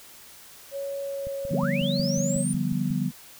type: tone with vibrato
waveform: sine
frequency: 554.4 Hz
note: C#5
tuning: in tune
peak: -29 dBFS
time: 0.71-2.45 s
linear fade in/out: 50 ms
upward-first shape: sine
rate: 1.1 Hz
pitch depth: 8 cents each way
type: click train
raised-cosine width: 5 ms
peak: -27 dBFS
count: 10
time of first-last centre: 1.27-2.906 s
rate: 5.5 Hz
type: chord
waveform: sine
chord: G dominant seventh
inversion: second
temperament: just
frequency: 147 / 176.4 / 196 / 245 Hz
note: D3 / F3 / G3 / B3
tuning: +2 / +18 / 0 / -14 cents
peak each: -29 dBFS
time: 1.49-3.12 s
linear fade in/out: 50 ms
type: linear sweep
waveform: sine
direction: up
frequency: 76.3 to 9397 Hz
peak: -30 dBFS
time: 1.51-2.53 s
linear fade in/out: 0 ms
effects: white hiss -48 dBFS RMS until 3.39 s